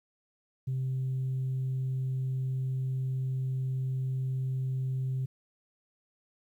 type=tone; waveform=sine; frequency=130.81 Hz; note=C3; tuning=in tune; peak=-27 dBFS; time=0.67-5.26 s; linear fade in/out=10 ms; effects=tanh soft clip ceiling -26 dBFS + 11-bit